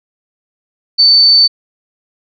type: tone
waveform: sine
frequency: 4533 Hz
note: C#8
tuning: 38 cents sharp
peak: -4 dBFS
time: 0.98-1.48 s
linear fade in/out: 20 ms
effects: none